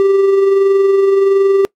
triangle tone with amplitude modulation, 392 Hz, G4, in tune, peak -4 dBFS, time 0-1.65 s, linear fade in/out 0 ms, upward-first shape sine, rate 21.4 Hz, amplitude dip 35%, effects noise-tail reverb RT60 0.1 s tail -23 dB re dry + MP3 64 kbps

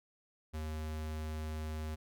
square tone, 77.78 Hz, D#2, in tune, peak -38 dBFS, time 0.53-1.96 s, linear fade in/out 20 ms, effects none

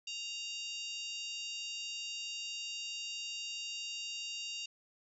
harmonic tone with a mistuned harmonic, 932.3 Hz, A#5, in tune, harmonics 3 / 4 / 5 / 6 / 7 / 8, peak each -41 / -48 / -47 / -51 / -53 / -51 dBFS, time 0.07-4.66 s, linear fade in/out 5 ms, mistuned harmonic 8, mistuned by -39 cents, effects none

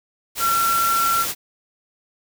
sine tone in noise, 1359 Hz, F6, 48 cents flat, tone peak -17 dBFS, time 0.39-1.26 s, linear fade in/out 50 ms, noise white, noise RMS -25 dBFS, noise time 0.35-1.35 s, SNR +5 dB, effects none

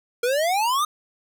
square exponential sweep, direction up, 466.2 to 1257 Hz, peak -20 dBFS, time 0.23-0.85 s, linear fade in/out 5 ms, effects none

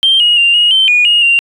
sine tone with pitch steps, 3159 / 2884 / 2786 / 2880 / 3101 / 2451 / 2864 / 2772 Hz, G7 / F#7 / F7 / F#7 / G7 / D#7 / F7 / F7, +13 / -45 / -5 / -47 / -19 / -27 / +43 / -14 cents, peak -5 dBFS, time 0.03-1.39 s, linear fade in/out 0 ms, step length 170 ms, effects tanh soft clip ceiling -1 dBFS

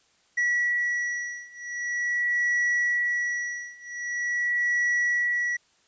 triangle beating tone pair, 1937 / 1937.44 Hz, B6 / B6, -34 / -34 cents, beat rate 0.44 Hz, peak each -26 / -25 dBFS, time 0.37-5.57 s, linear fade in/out 10 ms, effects white hiss -64 dBFS RMS until 5.87 s + resampled to 16000 Hz

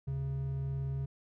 triangle tone pair together, 74.24 / 136 Hz, D2 / C#3, +19 / -33 cents, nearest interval minor seventh, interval 1048 cents, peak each -39 / -31 dBFS, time 0.07-1.06 s, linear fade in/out 10 ms, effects none

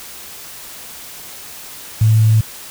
sine tone with quantisation, 110 Hz, A2, in tune, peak -8 dBFS, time 2.01-2.41 s, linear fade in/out 5 ms, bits 6, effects white hiss -34 dBFS RMS until 2.7 s

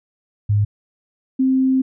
sine tone pair in turn, 103.5 / 262.3 Hz, G#2 / C4, -5 / +4 cents, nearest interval octave + major third, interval 1609 cents, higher second, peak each -13 dBFS, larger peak neither, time 0.49-0.65 / 1.39-1.82 s, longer second, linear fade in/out 10 ms, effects none

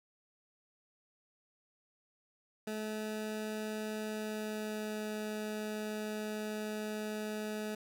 20% pulse tone with pitch glide, 215.3 to 213.4 Hz, A3 to G#3, -37 to +47 cents, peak -32 dBFS, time 2.67-7.75 s, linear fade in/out 5 ms, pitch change -16 cents, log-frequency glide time 4.02-5.09 s, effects 10-bit

